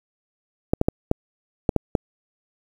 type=clicks; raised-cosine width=2 ms; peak=-4 dBFS; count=7; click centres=0.735 / 0.814 / 0.885 / 1.114 / 1.692 / 1.763 / 1.952 s; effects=7-bit